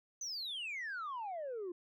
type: exponential sweep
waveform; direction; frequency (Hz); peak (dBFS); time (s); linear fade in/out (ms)
sine; down; 6272 to 340; -37; 0.21-1.72; 5
effects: tanh soft clip ceiling -37 dBFS